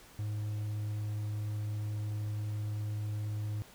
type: tone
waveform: triangle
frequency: 105.5 Hz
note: G#2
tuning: 28 cents sharp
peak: -31 dBFS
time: 0.19-3.62 s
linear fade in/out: 0 ms
effects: pink hiss -56 dBFS RMS until 3.74 s